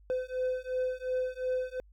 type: beating tone pair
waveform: triangle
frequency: 508 / 510.8 Hz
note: B4 / C5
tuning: +49 / -42 cents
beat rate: 2.8 Hz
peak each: -31 dBFS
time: 0.1-1.8 s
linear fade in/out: 0 ms
effects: added 50 Hz sine -55 dBFS peak until 1.92 s